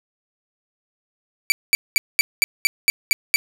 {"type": "tone bursts", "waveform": "sawtooth", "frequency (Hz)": 2313, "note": "D7", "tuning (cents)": -27, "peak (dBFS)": -9, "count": 9, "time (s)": [1.5, 3.36], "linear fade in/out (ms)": 0, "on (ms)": 20, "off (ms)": 210, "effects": []}